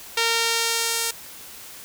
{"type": "tone with band-pass filter sweep", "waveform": "sawtooth", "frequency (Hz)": 460, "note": "A#4", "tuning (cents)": -23, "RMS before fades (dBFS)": -23, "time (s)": [0.17, 1.11], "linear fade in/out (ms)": 5, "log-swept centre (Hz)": [3800, 8900], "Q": 0.79, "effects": ["white hiss -41 dBFS RMS until 1.84 s"]}